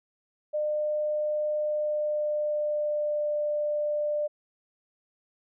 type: tone with pitch glide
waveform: sine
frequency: 603 to 595.4 Hz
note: D5 to D5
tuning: +46 to +24 cents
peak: -25 dBFS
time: 0.53-4.28 s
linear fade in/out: 20 ms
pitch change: -22 cents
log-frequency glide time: 1.59-3.32 s
effects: none